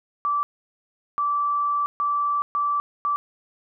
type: tone bursts at uneven times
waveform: sine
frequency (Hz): 1162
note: D6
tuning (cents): -19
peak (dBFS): -20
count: 5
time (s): 0.25-0.43 / 1.18-1.86 / 2-2.42 / 2.55-2.8 / 3.05-3.16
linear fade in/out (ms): 0
effects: none